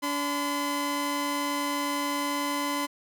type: tone pair together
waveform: sawtooth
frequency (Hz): 286.7 / 1019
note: D4 / C6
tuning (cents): -42 / -46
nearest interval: octave + minor seventh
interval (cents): 2196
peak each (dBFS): -26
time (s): 0.02-2.87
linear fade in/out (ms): 20
effects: none